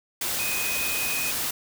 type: tone in noise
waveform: sine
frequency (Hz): 2500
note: D#7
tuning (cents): +8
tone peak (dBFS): -29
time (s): 0.39-1.31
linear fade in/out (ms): 5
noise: white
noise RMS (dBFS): -28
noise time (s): 0.21-1.51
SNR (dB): -4
effects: none